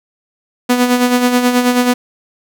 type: tone with tremolo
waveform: sawtooth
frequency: 246.9 Hz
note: B3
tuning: in tune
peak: -4 dBFS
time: 0.69-1.94 s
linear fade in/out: 10 ms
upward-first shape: sine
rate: 9.3 Hz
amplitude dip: 55%
effects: none